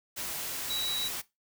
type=tone in noise; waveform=sine; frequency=3898 Hz; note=B7; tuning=23 cents flat; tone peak=-30 dBFS; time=0.69-1.09 s; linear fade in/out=20 ms; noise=white; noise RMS=-36 dBFS; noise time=0.16-1.22 s; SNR=+3 dB; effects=noise-tail reverb RT60 0.2 s tail -18 dB re dry